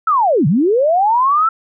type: linear two-way sweep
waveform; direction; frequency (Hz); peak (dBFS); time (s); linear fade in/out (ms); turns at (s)
sine; down then up; 1348 to 130.81 to 1348; -10; 0.07-1.49; 5; 0.47
effects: none